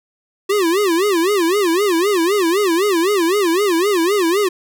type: tone with vibrato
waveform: square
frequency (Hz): 370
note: F#4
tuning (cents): 0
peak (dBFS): -14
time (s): 0.49-4.49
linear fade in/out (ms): 10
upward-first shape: sine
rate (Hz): 3.9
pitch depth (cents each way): 220
effects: none